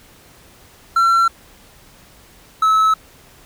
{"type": "tone pair in turn", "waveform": "triangle", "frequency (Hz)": [1355, 1298.3], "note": ["E6", "E6"], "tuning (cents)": [47, -27], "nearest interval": "minor second", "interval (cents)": 74, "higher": "first", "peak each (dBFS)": -9, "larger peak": "neither", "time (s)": [[0.96, 1.28], [2.62, 2.94]], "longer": "neither", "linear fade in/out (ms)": 5, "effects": ["pink hiss -47 dBFS RMS until 3.45 s"]}